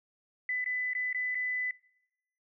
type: tone with dropouts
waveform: sine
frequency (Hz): 2000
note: B6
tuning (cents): +21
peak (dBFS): -29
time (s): 0.49-1.71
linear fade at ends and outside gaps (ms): 2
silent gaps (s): 0.643-0.66 / 0.934-0.95 / 1.129-1.146 / 1.347-1.352
effects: noise-tail reverb RT60 0.9 s tail -24 dB re dry